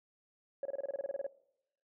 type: tone bursts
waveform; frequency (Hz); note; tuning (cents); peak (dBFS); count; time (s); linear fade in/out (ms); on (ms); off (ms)
sine; 554.4; C#5; 0; -32; 13; 0.63-1.266; 2; 24; 27
effects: noise-tail reverb RT60 0.8 s tail -21 dB re dry + tanh soft clip ceiling -30 dBFS